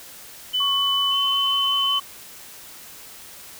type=tone with pitch glide; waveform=sine; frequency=3000 to 3040 Hz; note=F#7 to F#7; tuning=+23 to +46 cents; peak=-19 dBFS; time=0.53-2 s; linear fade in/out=20 ms; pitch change=+23 cents; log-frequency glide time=1.1-1.15 s
type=tone with vibrato; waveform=sine; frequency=1110 Hz; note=C#6; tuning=2 cents sharp; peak=-25 dBFS; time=0.6-2 s; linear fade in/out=5 ms; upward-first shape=sine; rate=5.4 Hz; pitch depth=13 cents each way
effects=white hiss -42 dBFS RMS until 3.59 s